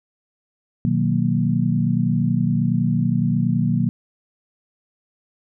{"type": "chord", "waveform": "sine", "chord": "B major seventh", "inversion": "none", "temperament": "equal", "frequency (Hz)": [123.47, 155.56, 185, 233.1], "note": ["B2", "D#3", "F#3", "A#3"], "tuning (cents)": [0, 0, 0, 0], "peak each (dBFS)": -22, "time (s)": [0.85, 3.89], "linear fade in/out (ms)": 0, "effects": []}